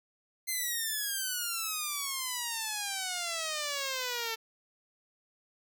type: exponential sweep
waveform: 5% pulse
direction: down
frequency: 2093 to 443.6 Hz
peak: -21 dBFS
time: 0.47-4.36 s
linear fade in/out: 20 ms
effects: none